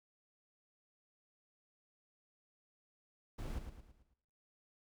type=noise with echo; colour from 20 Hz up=brown; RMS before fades=-42 dBFS; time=3.38-3.59 s; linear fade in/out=10 ms; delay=110 ms; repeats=5; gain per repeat=-7 dB; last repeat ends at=4.14 s; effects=noise-tail reverb RT60 0.9 s tail -23 dB re dry